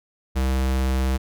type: tone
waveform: square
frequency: 65.41 Hz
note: C2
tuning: in tune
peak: -20 dBFS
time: 0.35-1.18 s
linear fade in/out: 20 ms
effects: none